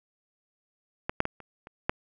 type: clicks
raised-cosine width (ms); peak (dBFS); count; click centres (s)
0.5; -13 / -7 / -15 / -30 / -29 / -9; 6; 1.095 / 1.204 / 1.254 / 1.403 / 1.671 / 1.895
effects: none